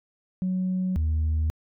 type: tone pair in turn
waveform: sine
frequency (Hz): 185 / 78.32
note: F#3 / D#2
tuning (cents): 0 / +12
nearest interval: octave + minor third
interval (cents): 1488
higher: first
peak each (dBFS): -22 / -19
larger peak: second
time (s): 0.42-0.96 / 0.96-1.5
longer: neither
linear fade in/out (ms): 0
effects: tanh soft clip ceiling -20 dBFS